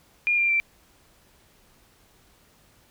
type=tone with pitch steps; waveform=sine; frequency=2417 / 2382 / 2348 Hz; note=D7 / D7 / D7; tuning=+49 / +24 / -1 cents; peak=-19 dBFS; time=0.27-0.6 s; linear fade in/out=0 ms; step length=110 ms; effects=pink hiss -59 dBFS RMS until 2.9 s